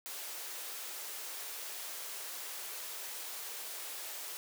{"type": "high-pass noise", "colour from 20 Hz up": "white", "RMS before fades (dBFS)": -43, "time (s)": [0.06, 4.37], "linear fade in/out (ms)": 0, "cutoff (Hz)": 370, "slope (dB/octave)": 24, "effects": []}